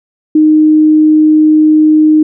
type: tone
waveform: sine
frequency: 308.6 Hz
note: D#4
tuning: 14 cents flat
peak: -3 dBFS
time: 0.35-2.23 s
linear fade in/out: 5 ms
effects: none